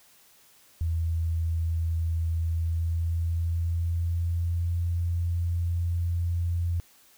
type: tone with pitch glide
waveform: sine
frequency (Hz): 82.41 to 85.86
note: E2 to F2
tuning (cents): 0 to -29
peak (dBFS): -24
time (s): 0.81-6.8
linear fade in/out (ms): 0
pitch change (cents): +71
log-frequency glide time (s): 2.42-4.82
effects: white hiss -58 dBFS RMS until 7.17 s